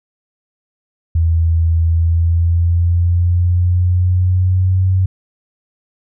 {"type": "tone with pitch glide", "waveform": "sine", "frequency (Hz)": [82.41, 93.58], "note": ["E2", "F#2"], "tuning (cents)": [0, 20], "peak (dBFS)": -10, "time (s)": [1.15, 5.06], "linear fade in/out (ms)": 5, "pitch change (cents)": 220, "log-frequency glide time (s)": [1.85, 4.87], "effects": []}